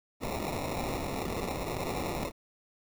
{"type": "noise with sample-and-hold", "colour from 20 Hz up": "white", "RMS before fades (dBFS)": -34, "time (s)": [0.2, 2.32], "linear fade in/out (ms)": 50, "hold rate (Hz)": 1575, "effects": []}